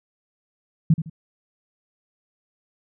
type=tone with echo; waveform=sine; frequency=160 Hz; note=D#3; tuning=49 cents sharp; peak=-11 dBFS; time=0.9-0.94 s; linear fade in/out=5 ms; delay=79 ms; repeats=2; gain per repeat=-11 dB; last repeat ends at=1.098 s; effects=none